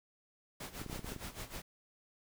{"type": "noise with tremolo", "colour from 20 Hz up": "pink", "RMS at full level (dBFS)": -43, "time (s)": [0.6, 1.62], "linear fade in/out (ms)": 5, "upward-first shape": "sine", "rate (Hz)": 6.5, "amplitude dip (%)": 80}
{"type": "clicks", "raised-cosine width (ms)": 3, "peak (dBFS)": -31, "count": 9, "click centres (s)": [0.816, 0.863, 0.898, 0.929, 0.96, 0.993, 1.045, 1.121, 1.163]}
{"effects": []}